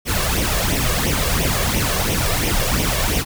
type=noise with flanger; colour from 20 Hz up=pink; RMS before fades=-19 dBFS; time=0.05-3.25 s; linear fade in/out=50 ms; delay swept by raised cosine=0.33 to 1.83 ms; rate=2.9 Hz; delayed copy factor=+0.65; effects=none